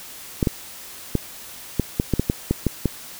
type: clicks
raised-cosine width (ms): 3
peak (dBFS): -5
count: 11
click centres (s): 0.428 / 0.472 / 1.153 / 1.797 / 1.999 / 2.137 / 2.196 / 2.299 / 2.51 / 2.667 / 2.857
effects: white hiss -39 dBFS RMS until 3.19 s